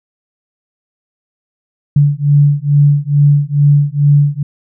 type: beating tone pair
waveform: sine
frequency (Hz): 143.4 / 145.7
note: D3 / D3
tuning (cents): -41 / -13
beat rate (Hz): 2.3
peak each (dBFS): -10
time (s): 1.96-4.43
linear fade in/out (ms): 5
effects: none